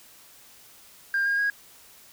sine tone with pitch steps, 1600 / 1621.4 / 1643.1 Hz, G6 / G#6 / G#6, +35 / -42 / -19 cents, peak -20 dBFS, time 1.14-1.5 s, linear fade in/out 2 ms, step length 120 ms, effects tanh soft clip ceiling -19 dBFS + white hiss -52 dBFS RMS until 2.12 s

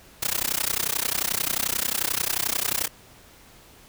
white noise with amplitude modulation, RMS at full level -22 dBFS, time 0.22-2.88 s, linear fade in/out 10 ms, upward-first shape sine, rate 31.3 Hz, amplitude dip 100%, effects pink hiss -51 dBFS RMS until 3.88 s

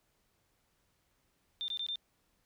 sine tone bursts, 3591 Hz, A7, 35 cents sharp, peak -34 dBFS, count 4, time 1.61-1.957 s, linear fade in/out 0 ms, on 71 ms, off 21 ms, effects pink hiss -75 dBFS RMS until 2.45 s

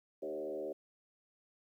sine tone with frequency modulation, 466.2 Hz, A#4, in tune, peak -37 dBFS, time 0.22-0.73 s, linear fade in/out 10 ms, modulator 76.1 Hz, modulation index 1.9, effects 12-bit

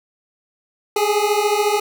25% pulse beating tone pair, 409.3 / 423.3 Hz, G#4 / G#4, -25 / +33 cents, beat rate 14 Hz, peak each -15 dBFS, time 0.96-1.8 s, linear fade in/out 5 ms, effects none

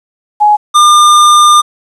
sine / square tone pair in turn, 838 / 1203.7 Hz, G#5 / D6, +15 / +42 cents, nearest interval tritone, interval 627 cents, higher second, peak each -3 dBFS, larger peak neither, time 0.4-0.57 / 0.74-1.62 s, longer second, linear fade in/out 20 ms, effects resampled to 24000 Hz + 7-bit

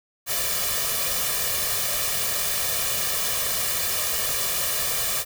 white noise with comb filter, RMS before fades -25 dBFS, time 0.26-5.25 s, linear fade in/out 50 ms, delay 1.7 ms, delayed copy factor +0.75, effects none

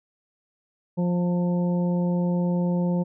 harmonic tone with a mistuned harmonic, 176.1 Hz, F3, 15 cents sharp, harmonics 1 / 2 / 3 / 4 / 5, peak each -21 / -33 / -31 / -45 / -38 dBFS, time 0.97-3.04 s, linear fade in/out 20 ms, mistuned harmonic 5, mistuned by +20 cents, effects none

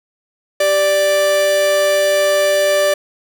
45% pulse tone pair together, 390.9 / 587.3 Hz, G4 / D5, -5 / 0 cents, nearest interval perfect fifth, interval 705 cents, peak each -24 / -12 dBFS, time 0.6-2.94 s, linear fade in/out 5 ms, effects none

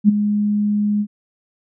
sine tone with ADSR envelope, 207.7 Hz, G#3, in tune, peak -5 dBFS, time 0.04-1.07 s, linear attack 47 ms, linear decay 15 ms, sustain -10 dB, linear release 64 ms, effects none

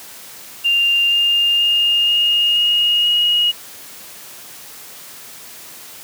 sine tone with pitch steps, 2794 / 2812 / 2830 / 2848 / 2866 / 2884 Hz, F7 / F7 / F7 / F7 / F7 / F#7, 0 / +11 / +22 / +33 / +44 / -45 cents, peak -12 dBFS, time 0.64-3.52 s, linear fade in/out 20 ms, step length 480 ms, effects white hiss -37 dBFS RMS until 6.03 s + high-pass 100 Hz 12 dB/octave

